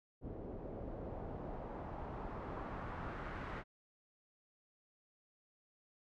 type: noise with low-pass filter sweep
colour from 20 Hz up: pink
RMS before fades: -45 dBFS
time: 0.21-3.64 s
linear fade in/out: 50 ms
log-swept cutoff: 460 to 1700 Hz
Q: 1.4
effects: none